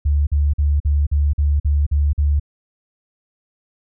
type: tone bursts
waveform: sine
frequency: 72.7 Hz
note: D2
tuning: 17 cents flat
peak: -13 dBFS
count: 9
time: 0.05-2.398 s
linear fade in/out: 10 ms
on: 220 ms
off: 46 ms
effects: none